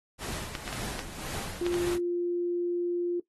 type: noise with tremolo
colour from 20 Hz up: pink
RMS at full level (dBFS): -36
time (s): 0.18-1.99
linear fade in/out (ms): 50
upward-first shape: sine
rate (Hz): 1.9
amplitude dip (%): 60
type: clicks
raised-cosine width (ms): 0.2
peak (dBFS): -16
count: 6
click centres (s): 0.552 / 0.678 / 0.728 / 0.992 / 1.665 / 1.742
type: tone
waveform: sine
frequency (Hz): 349.7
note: F4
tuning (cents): +2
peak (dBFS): -26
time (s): 1.61-3.2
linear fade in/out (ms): 5
effects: noise-tail reverb RT60 0.1 s tail -18 dB re dry + AAC 32 kbps